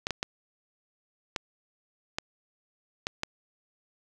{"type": "clicks", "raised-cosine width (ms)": 0.2, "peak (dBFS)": -12, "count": 7, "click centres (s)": [0.069, 0.107, 0.229, 1.362, 2.185, 3.069, 3.234], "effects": []}